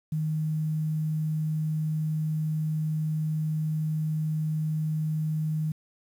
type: tone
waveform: sine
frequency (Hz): 155.56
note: D#3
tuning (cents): 0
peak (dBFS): -25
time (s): 0.12-5.72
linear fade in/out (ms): 5
effects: 9-bit